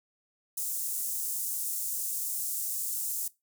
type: high-pass noise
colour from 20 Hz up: pink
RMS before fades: -33 dBFS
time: 0.57-3.28 s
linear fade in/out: 5 ms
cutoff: 7700 Hz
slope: 24 dB/octave
effects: noise-tail reverb RT60 0.2 s tail -19 dB re dry